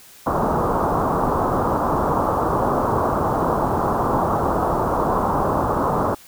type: low-pass noise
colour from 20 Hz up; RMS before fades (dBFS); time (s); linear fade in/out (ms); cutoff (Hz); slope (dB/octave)
white; -20; 0.26-6.15; 10; 1200; 48
effects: white hiss -46 dBFS RMS until 6.27 s